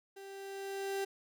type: tone with level ramp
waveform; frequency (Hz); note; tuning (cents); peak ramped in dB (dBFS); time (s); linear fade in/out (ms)
35% pulse; 392; G4; 0; -46 to -31; 0.16-1.05; 10
effects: none